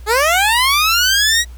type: linear sweep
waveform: 15% pulse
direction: up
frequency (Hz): 403.4 to 1930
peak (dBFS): -5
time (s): 0.06-1.45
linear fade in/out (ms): 50
effects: added 60 Hz sine -31 dBFS peak until 1.57 s + pink hiss -49 dBFS RMS until 1.57 s